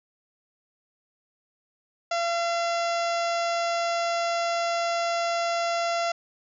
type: harmonic tone with a mistuned harmonic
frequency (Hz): 682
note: F5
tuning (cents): -41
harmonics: 1 / 2 / 3 / 4 / 5 / 6 / 7 / 8 / 9 / 10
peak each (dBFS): -25 / -31 / -36 / -38 / -41 / -43 / -40 / -42 / -45 / -44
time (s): 2.11-6.12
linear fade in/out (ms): 5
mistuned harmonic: 8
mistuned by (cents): -24
effects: none